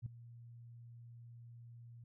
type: tone with ADSR envelope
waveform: sine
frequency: 118 Hz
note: A#2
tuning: 22 cents sharp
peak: -36 dBFS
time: 0.02-2.04 s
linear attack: 41 ms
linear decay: 4 ms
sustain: -16 dB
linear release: 4 ms
effects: none